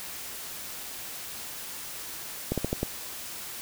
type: slowing click train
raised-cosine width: 2 ms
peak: -13 dBFS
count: 5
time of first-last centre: 2.52-2.83 s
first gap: 57 ms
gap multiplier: 1.21
effects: white hiss -39 dBFS RMS until 3.61 s